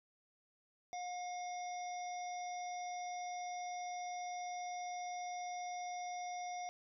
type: harmonic tone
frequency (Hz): 717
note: F5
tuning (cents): +45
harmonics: 1 / 3 / 5 / 7 / 8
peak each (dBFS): -41 / -52 / -60 / -62 / -53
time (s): 0.93-6.69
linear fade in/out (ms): 0
effects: none